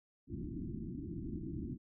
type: low-pass noise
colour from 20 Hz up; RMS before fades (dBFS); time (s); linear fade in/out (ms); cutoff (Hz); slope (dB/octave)
white; -42; 0.27-1.78; 50; 350; 96
effects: none